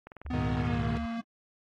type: click train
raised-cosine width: 0.5 ms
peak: -29 dBFS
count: 11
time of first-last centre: 0.07-0.555 s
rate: 20.6 Hz
type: tone with vibrato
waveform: sine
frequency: 69.6 Hz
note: C#2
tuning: 8 cents sharp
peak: -35 dBFS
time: 0.25-1.06 s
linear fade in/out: 5 ms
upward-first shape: sine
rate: 2.8 Hz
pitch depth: 120 cents each way
type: tone with pitch glide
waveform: square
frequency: 250 to 230.6 Hz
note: B3 to A#3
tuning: +21 to -19 cents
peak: -33 dBFS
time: 0.3-1.21 s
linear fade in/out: 5 ms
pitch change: -140 cents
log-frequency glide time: 0.58-0.84 s
type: chord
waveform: 40% pulse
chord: Ab suspended second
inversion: none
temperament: equal with one note detuned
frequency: 103.83 / 118.65 / 155.56 Hz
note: Ab2 / Bb2 / Eb3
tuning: 0 / +31 / 0 cents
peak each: -33 dBFS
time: 0.33-0.98 s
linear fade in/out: 5 ms
effects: low-pass 3000 Hz 12 dB/octave + AAC 32 kbps